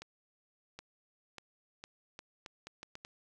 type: accelerating click train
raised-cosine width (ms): 0.2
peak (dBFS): -28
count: 10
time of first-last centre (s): 0.02-3.049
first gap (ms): 770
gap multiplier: 0.77
effects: none

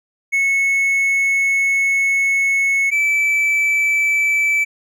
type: tone pair in turn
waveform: triangle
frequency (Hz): 2198 / 2314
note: C#7 / D7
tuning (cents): -15 / -26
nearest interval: minor second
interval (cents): 89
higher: second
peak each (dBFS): -12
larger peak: neither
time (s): 0.32-2.91 / 2.91-4.65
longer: first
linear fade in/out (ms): 20
effects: none

